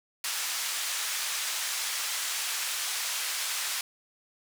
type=band-pass noise; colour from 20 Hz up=white; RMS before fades=-32 dBFS; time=0.24-3.81 s; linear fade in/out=2 ms; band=1100 to 8800 Hz; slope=12 dB/octave; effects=none